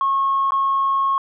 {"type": "tone with dropouts", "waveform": "sine", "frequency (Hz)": 1090, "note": "C#6", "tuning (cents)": -29, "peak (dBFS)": -15, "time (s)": [0.01, 1.18], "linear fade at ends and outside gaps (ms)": 1, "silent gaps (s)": [0.507, 0.52], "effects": ["tanh soft clip ceiling -11 dBFS"]}